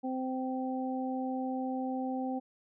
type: harmonic tone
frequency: 259.1 Hz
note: C4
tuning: 17 cents flat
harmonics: 1 / 2 / 3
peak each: -33 / -40 / -38 dBFS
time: 0.03-2.4 s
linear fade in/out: 20 ms
effects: none